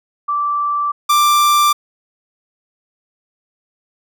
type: tone pair in turn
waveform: sine / 45% pulse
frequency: 1167 / 1179.9 Hz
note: D6 / D6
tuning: -11 / +8 cents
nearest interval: unison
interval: 19 cents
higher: second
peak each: -15 / -10 dBFS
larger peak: second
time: 0.28-0.92 / 1.09-1.73 s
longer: neither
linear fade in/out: 10 ms
effects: none